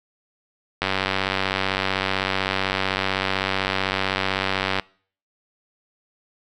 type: click train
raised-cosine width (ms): 0.3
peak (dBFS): -5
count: 382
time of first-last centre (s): 0.82-4.797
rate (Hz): 95.8
effects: noise-tail reverb RT60 0.5 s tail -25 dB re dry